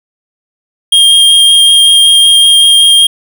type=tone with vibrato; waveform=square; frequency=3222 Hz; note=G7; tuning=47 cents sharp; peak=-3 dBFS; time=0.92-3.07 s; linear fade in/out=5 ms; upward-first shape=sine; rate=5.3 Hz; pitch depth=9 cents each way; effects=none